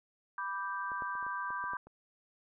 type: chord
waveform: sine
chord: G major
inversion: first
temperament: equal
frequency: 987.8 / 1174.7 / 1568 Hz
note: B5 / D6 / G6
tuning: 0 / 0 / 0 cents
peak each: -39 dBFS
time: 0.38-1.77 s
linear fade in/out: 2 ms
type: clicks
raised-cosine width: 1 ms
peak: -35 / -31 / -41 / -40 / -37 / -36 / -36 / -33 / -40 dBFS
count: 9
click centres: 0.918 / 1.022 / 1.153 / 1.227 / 1.266 / 1.505 / 1.64 / 1.735 / 1.87 s
effects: none